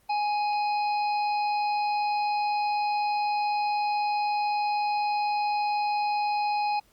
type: harmonic tone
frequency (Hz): 832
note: G#5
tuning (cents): +3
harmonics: 1 / 3 / 5 / 6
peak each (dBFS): -24 / -36 / -41 / -44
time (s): 0.09-6.8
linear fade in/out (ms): 10
effects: pink hiss -63 dBFS RMS until 6.92 s + Opus 24 kbps